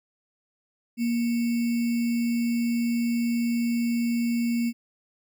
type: tone with sample-and-hold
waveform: sine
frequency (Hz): 235.2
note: A#3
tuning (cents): +16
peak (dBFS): -22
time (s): 0.97-4.73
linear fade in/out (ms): 50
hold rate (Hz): 2450
effects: none